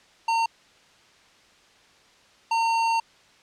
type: tone bursts at uneven times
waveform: square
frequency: 912 Hz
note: A#5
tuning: 38 cents flat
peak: -21 dBFS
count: 2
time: 0.28-0.46 / 2.51-3 s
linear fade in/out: 5 ms
effects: white hiss -56 dBFS RMS until 3.42 s + low-pass 5000 Hz 12 dB/octave